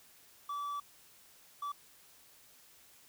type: tone bursts at uneven times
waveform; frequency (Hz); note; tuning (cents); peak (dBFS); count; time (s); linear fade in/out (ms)
triangle; 1154; D6; -31; -34; 2; 0.49-0.8 / 1.62-1.72; 5
effects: white hiss -61 dBFS RMS until 3.08 s